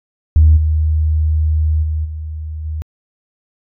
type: tone with level steps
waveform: sine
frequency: 77.78 Hz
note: D#2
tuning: in tune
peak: -4 / -11 / -15 / -22 / -19 dBFS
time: 0.36-2.82 s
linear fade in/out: 0 ms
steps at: 0.56 / 1.82 / 2.04 / 2.64 s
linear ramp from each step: 20 ms
effects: tanh soft clip ceiling 0 dBFS